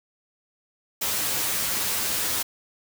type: noise with comb filter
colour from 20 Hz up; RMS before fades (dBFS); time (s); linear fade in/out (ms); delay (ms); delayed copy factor
white; -26; 1.01-2.43; 10; 9.6; +0.7
effects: none